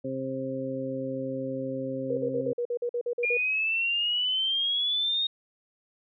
harmonic tone, 132.6 Hz, C3, 23 cents sharp, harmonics 1 / 2 / 3 / 4, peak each -39 / -33 / -39 / -33 dBFS, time 0.04-2.53 s, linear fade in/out 10 ms
sine tone bursts, 480.9 Hz, B4, 46 cents flat, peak -26 dBFS, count 11, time 2.1-3.373 s, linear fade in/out 5 ms, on 73 ms, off 47 ms
sine exponential sweep, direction up, 2395 to 3729 Hz, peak -24 dBFS, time 3.23-5.27 s, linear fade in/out 5 ms
effects none

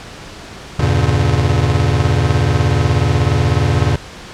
square chord, E diminished seventh, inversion none, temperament just, 82.41 / 98.89 / 118.67 / 142.4 Hz, E2 / G2 / Bb2 / Db3, 0 / +16 / +31 / +47 cents, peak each -18 dBFS, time 0.79-3.96 s, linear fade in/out 5 ms, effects pink hiss -33 dBFS RMS until 4.33 s + low-pass 6000 Hz 12 dB/octave

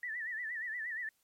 sine tone with vibrato, 1856 Hz, A#6, 8 cents flat, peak -36 dBFS, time 0.03-1.09 s, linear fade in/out 2 ms, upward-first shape sine, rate 8.5 Hz, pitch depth 120 cents each way, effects white hiss -75 dBFS RMS until 1.23 s + MP3 64 kbps

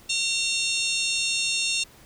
harmonic tone with a mistuned harmonic, 913 Hz, A#5, 36 cents flat, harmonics 3 / 4 / 5 / 6 / 7 / 8 / 9 / 10, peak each -27 / -29 / -31 / -33 / -34 / -35 / -36 / -37 dBFS, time 0.09-1.84 s, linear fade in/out 10 ms, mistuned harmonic 5, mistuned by -100 cents, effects pink hiss -52 dBFS RMS until 2.05 s

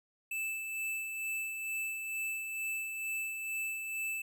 square tone with tremolo, 2635 Hz, E7, 1 cent flat, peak -34 dBFS, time 0.31-4.22 s, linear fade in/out 5 ms, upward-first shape sine, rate 2.2 Hz, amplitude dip 40%, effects none

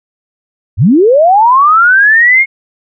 sine linear sweep, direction up, 73.42 to 2180 Hz, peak -3 dBFS, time 0.77-2.46 s, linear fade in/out 50 ms, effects none

